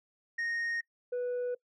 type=tone pair in turn; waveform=sine; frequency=1858 / 492.1 Hz; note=A#6 / B4; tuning=-6 / -6 cents; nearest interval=octave + major seventh; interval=2300 cents; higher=first; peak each=-28 dBFS; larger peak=neither; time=0.38-0.81 / 1.12-1.55 s; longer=neither; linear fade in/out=10 ms; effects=noise-tail reverb RT60 0.1 s tail -23 dB re dry + tanh soft clip ceiling -30 dBFS